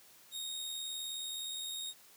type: tone with amplitude modulation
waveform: sawtooth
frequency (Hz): 3729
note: A#7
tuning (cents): 0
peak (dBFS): -34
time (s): 0.31-1.94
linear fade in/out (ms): 50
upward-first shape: sine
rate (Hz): 79.5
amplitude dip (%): 35
effects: white hiss -60 dBFS RMS until 2.16 s + high-pass 80 Hz 12 dB/octave